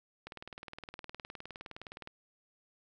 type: click train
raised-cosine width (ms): 0.3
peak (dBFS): -28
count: 36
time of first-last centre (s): 0.27-2.074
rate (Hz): 19.4
effects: none